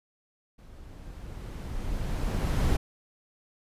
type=noise with level ramp; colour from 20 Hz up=brown; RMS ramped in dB=-49 to -22 dBFS; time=0.58-2.77 s; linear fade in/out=10 ms; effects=resampled to 32000 Hz